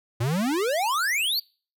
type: exponential sweep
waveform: square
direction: up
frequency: 110 to 4752 Hz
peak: -23 dBFS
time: 0.2-1.4 s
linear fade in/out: 10 ms
effects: noise-tail reverb RT60 0.4 s tail -26 dB re dry